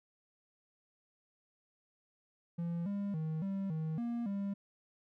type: tone with pitch steps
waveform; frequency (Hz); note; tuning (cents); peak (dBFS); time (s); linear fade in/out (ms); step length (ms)
triangle; 170.1 / 201.1 / 157.9 / 195.1 / 158.3 / 236.1 / 199.1; F3 / G3 / D#3 / G3 / D#3 / A#3 / G3; -45 / +44 / +26 / -8 / +30 / +22 / +27; -32; 2.58-4.54; 10; 280
effects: none